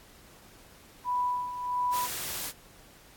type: tone with tremolo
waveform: sine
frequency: 987.8 Hz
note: B5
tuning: in tune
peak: -25 dBFS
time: 1.04-2.09 s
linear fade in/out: 50 ms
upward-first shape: sine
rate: 1.5 Hz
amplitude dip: 65%
type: noise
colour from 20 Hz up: white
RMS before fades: -35 dBFS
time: 1.91-2.53 s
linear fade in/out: 50 ms
effects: pink hiss -55 dBFS RMS until 3.16 s + AAC 64 kbps